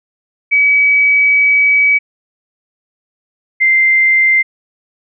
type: tone pair in turn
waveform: sine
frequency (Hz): 2278 / 2087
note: C#7 / C7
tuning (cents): +47 / -5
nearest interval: major second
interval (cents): 152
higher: first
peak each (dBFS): -7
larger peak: neither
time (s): 0.51-1.99 / 3.6-4.43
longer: first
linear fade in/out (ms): 20
effects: none